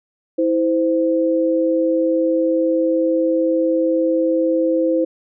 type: tone pair together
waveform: sine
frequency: 325.5 / 516.7 Hz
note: E4 / C5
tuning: -22 / -22 cents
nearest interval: minor sixth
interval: 800 cents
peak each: -17 dBFS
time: 0.38-5.05 s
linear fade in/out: 10 ms
effects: none